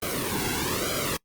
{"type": "noise with flanger", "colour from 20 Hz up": "pink", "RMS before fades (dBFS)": -28, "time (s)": [0.02, 1.17], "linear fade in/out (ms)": 5, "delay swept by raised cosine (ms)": [1.1, 1.67], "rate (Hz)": 1.1, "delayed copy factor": -1, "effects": ["noise-tail reverb RT60 0.1 s tail -25 dB re dry", "Opus 32 kbps"]}